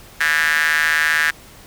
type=tone with high-pass filter; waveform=square; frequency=77.78 Hz; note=D#2; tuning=in tune; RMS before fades=-17 dBFS; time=0.2-1.31 s; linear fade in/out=10 ms; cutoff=1700 Hz; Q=7.2; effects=pink hiss -43 dBFS RMS until 1.66 s